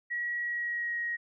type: tone with pitch glide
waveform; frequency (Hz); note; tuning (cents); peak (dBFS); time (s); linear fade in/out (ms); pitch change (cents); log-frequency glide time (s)
sine; 1916 to 1888.5; A#6 to A#6; +47 to +22; -30; 0.1-1.17; 20; -25; 0.4-0.98
effects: none